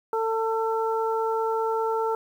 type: harmonic tone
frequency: 447.5 Hz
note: A4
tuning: 29 cents sharp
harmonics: 1 / 2 / 3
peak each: -25 / -27 / -32 dBFS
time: 0.13-2.15 s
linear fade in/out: 2 ms
effects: 9-bit